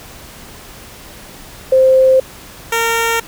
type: tone pair in turn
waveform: sine / 10% pulse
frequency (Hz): 523.3 / 459.5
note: C5 / A#4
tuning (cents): 0 / -25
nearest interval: major second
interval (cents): 225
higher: first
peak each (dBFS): -6 / -5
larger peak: second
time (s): 1.72-2.2 / 2.72-3.2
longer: neither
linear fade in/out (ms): 5
effects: pink hiss -36 dBFS RMS until 3.27 s